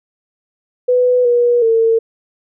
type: tone with pitch steps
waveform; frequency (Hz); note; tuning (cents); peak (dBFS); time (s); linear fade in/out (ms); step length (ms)
sine; 497.3 / 481.5 / 453; B4 / B4 / A#4; +12 / -44 / -50; -9; 0.88-1.99; 10; 370
effects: none